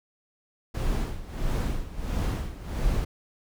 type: noise with tremolo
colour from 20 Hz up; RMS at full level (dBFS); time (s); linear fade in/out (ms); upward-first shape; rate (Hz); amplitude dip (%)
brown; -25; 0.74-3.05; 10; sine; 1.5; 80
effects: none